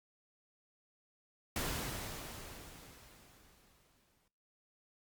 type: noise with exponential decay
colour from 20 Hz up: pink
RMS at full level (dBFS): -36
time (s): 1.56-4.28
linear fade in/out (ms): 2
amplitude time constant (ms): 590
effects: noise-tail reverb RT60 0.6 s tail -21 dB re dry + Opus 48 kbps